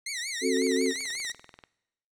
15% pulse tone with vibrato, 2041 Hz, C7, 44 cents flat, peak -25 dBFS, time 0.06-1.32 s, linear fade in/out 5 ms, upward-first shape triangle, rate 5.5 Hz, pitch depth 210 cents each way
sine chord, F# diminished, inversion second, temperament just, 266.4 / 370 / 444 Hz, C4 / F#4 / A4, +31 / 0 / +16 cents, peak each -27 dBFS, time 0.41-0.94 s, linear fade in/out 50 ms
click train, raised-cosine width 0.3 ms, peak -31 dBFS, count 23, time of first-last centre 0.57-1.638 s, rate 20.6 Hz
effects noise-tail reverb RT60 0.9 s tail -21 dB re dry + low-pass 12000 Hz 12 dB/octave

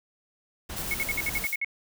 pink noise, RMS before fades -37 dBFS, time 0.69-1.46 s, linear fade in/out 10 ms
blue noise with tremolo, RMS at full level -34 dBFS, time 0.76-1.56 s, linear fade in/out 10 ms, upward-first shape square, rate 8.7 Hz, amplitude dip 30%
sine tone bursts, 2189 Hz, C#7, 22 cents flat, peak -25 dBFS, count 9, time 0.91-1.646 s, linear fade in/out 2 ms, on 32 ms, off 56 ms
effects none

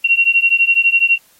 sine beating tone pair, 2737 / 2749 Hz, F7 / F7, -36 / -28 cents, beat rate 12 Hz, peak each -13 dBFS, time 0.04-1.18 s, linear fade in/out 10 ms, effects white hiss -52 dBFS RMS until 1.39 s + AAC 48 kbps

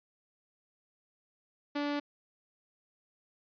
sawtooth tone, 290 Hz, D4, 22 cents flat, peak -27 dBFS, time 1.75-2 s, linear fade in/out 10 ms, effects resampled to 11025 Hz

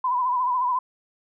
sine tone with vibrato, 1000 Hz, B5, 21 cents sharp, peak -20 dBFS, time 0.04-0.79 s, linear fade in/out 5 ms, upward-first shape triangle, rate 14 Hz, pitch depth 73 cents each way, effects none

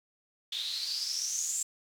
white noise with band-pass filter sweep, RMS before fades -34 dBFS, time 0.52-1.63 s, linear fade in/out 5 ms, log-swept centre 3500 to 7600 Hz, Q 9.3, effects none

